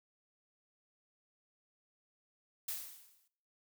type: noise with exponential decay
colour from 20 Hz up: blue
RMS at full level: -37 dBFS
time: 2.68-3.28 s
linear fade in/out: 5 ms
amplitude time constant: 130 ms
effects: noise-tail reverb RT60 0.7 s tail -21 dB re dry